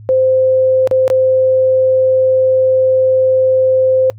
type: tone with dropouts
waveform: sine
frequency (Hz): 520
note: C5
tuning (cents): -11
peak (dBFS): -8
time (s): 0.09-4.1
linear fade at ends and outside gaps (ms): 0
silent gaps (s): 0.874-0.912 / 1.079-1.101
effects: noise-tail reverb RT60 0.1 s tail -25 dB re dry + added 107 Hz sine -32 dBFS peak until 4.18 s